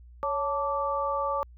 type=tone cluster; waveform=sine; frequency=558 / 882 / 1164 Hz; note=C#5 / A5 / D6; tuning=+11 / +4 / -16 cents; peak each=-30 / -32 / -29 dBFS; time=0.23-1.43 s; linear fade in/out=0 ms; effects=added 60 Hz sine -47 dBFS peak until 1.57 s